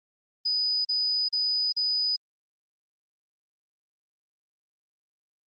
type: tone bursts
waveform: sine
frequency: 4978 Hz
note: D#8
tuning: in tune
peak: -23 dBFS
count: 4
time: 0.45-2.164 s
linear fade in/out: 10 ms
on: 400 ms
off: 38 ms
effects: Opus 24 kbps